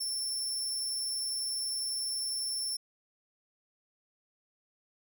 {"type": "tone with amplitude modulation", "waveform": "25% pulse", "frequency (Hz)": 5390, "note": "E8", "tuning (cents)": 38, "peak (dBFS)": -26, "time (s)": [0, 2.77], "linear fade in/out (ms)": 10, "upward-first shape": "sine", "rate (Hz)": 132, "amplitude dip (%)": 25, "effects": []}